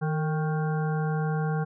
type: harmonic tone with a mistuned harmonic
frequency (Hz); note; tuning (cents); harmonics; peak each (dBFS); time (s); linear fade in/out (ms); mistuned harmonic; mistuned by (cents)
156.8; D#3; +14; 1 / 3 / 5 / 7 / 9 / 10; -25 / -34 / -35 / -42 / -40 / -43; 0.01-1.65; 20; 3; -51
effects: none